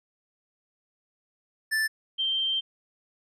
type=tone pair in turn; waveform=square / sine; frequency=1760 / 3143 Hz; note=A6 / G7; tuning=0 / +4 cents; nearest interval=minor seventh; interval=1004 cents; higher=second; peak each=-24 dBFS; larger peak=neither; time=1.71-1.88 / 2.18-2.61 s; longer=second; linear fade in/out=20 ms; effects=resampled to 32000 Hz